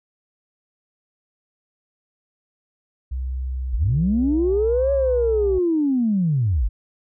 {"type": "tone with pitch glide", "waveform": "sine", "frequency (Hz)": [64.4, 63.51], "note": ["C2", "B1"], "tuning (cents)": [-27, 49], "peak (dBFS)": -23, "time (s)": [3.11, 5.59], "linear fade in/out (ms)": 10, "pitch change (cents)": -24, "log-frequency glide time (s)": [3.39, 4.17]}
{"type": "linear two-way sweep", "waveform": "sine", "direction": "up then down", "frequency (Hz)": [40.91, 560, 40.91], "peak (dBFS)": -16, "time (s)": [3.73, 6.69], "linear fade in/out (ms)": 20, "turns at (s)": 4.92}
{"effects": ["tanh soft clip ceiling -10 dBFS"]}